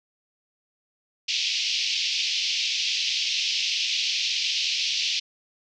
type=band-pass noise; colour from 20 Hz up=pink; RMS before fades=-26 dBFS; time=1.28-5.2 s; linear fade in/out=10 ms; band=2500 to 5700 Hz; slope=48 dB/octave; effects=none